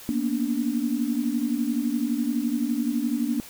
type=tone cluster; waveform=sine; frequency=231.7 / 243.5 / 288.8 Hz; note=A#3 / B3 / D4; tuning=-10 / -24 / -29 cents; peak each=-27 dBFS; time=0.09-3.4 s; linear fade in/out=0 ms; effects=white hiss -44 dBFS RMS until 3.49 s